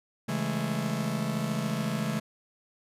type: chord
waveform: 45% pulse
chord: A major seventh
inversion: first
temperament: just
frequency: 137.5 / 165 / 206.2 / 220 Hz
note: C#3 / E3 / G#3 / A3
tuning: -14 / +2 / -12 / 0 cents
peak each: -34 / -34 / -34 / -33 dBFS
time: 0.28-2.2 s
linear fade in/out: 10 ms
effects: resampled to 32000 Hz